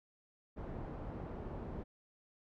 pink low-pass noise, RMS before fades -44 dBFS, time 0.56-1.84 s, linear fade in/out 20 ms, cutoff 760 Hz, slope 12 dB/octave, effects none

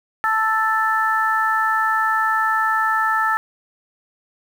harmonic tone, 440 Hz, A4, in tune, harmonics 2 / 3 / 4, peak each -22 / -19 / -21 dBFS, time 0.24-3.37 s, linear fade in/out 0 ms, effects 7-bit

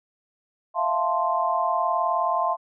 sine chord, F major seventh, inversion third, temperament equal, 659.3 / 698.5 / 880 / 1046.5 Hz, E5 / F5 / A5 / C6, 0 / 0 / 0 / 0 cents, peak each -28 / -26 / -28 / -24 dBFS, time 0.74-2.57 s, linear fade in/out 50 ms, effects none

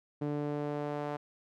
sawtooth tone with band-pass filter sweep, 146.83 Hz, D3, in tune, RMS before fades -35 dBFS, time 0.21-1.17 s, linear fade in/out 10 ms, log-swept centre 330 to 720 Hz, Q 1.2, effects none

